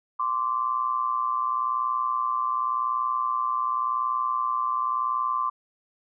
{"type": "tone pair together", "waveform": "sine", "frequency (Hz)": [1042.1, 1163], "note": ["C6", "D6"], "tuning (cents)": [-7, -17], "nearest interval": "major second", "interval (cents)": 190, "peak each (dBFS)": -26, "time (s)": [0.19, 5.5], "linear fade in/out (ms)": 10, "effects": []}